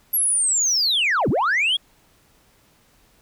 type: linear two-way sweep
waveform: sine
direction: down then up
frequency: 11650 to 90 to 3385 Hz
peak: -15 dBFS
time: 0.13-1.77 s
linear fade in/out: 10 ms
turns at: 1.29 s
effects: tanh soft clip ceiling -15 dBFS + pink hiss -58 dBFS RMS until 3.21 s